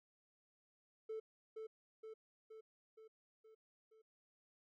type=tone with echo; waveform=triangle; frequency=440 Hz; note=A4; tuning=in tune; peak=-39 dBFS; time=1.09-1.2 s; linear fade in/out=10 ms; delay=470 ms; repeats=6; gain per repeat=-4 dB; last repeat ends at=4.02 s; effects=tanh soft clip ceiling -38 dBFS